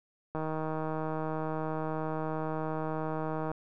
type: click train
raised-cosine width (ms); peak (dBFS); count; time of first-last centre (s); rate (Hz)
1; -21; 498; 0.35-3.516; 157
effects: none